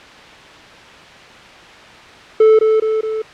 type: tone with echo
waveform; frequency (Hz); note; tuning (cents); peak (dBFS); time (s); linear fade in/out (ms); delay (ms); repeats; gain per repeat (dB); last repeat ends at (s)
triangle; 437.6; A4; -9; -4; 2.4-2.59; 5; 210; 3; -4; 3.22
effects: white hiss -38 dBFS RMS until 3.33 s + low-pass 3000 Hz 12 dB/octave